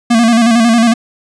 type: tone with vibrato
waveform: square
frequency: 231.1 Hz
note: A#3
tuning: 15 cents flat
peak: -7 dBFS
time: 0.1-0.94 s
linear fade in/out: 10 ms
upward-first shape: square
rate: 11 Hz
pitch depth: 52 cents each way
effects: resampled to 22050 Hz + 8-bit